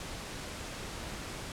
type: noise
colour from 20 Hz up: pink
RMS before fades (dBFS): -41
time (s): 0-1.52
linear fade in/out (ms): 2
effects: low-pass 9000 Hz 12 dB/octave